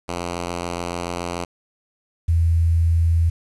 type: tone pair in turn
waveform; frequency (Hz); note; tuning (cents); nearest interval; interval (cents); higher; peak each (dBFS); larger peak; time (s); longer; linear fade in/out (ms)
5% pulse / sine; 87 / 83.15; F2 / E2; -6 / +16; minor second; 78; first; -14; neither; 0.08-1.45 / 2.28-3.3; first; 10
effects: resampled to 24000 Hz + 8-bit